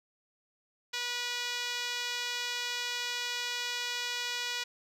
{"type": "tone with band-pass filter", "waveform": "5% pulse", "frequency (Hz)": 486.4, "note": "B4", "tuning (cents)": -26, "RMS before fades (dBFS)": -35, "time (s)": [0.93, 4.64], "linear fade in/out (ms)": 10, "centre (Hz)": 3000, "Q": 0.55, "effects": []}